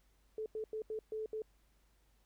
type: tone bursts at uneven times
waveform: sine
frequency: 435.2 Hz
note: A4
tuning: 19 cents flat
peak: -37 dBFS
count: 6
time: 0.38-0.46 / 0.55-0.64 / 0.73-0.82 / 0.9-0.99 / 1.12-1.26 / 1.33-1.42 s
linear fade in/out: 2 ms
effects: added 50 Hz sine -69 dBFS peak until 2.25 s + pink hiss -75 dBFS RMS until 2.25 s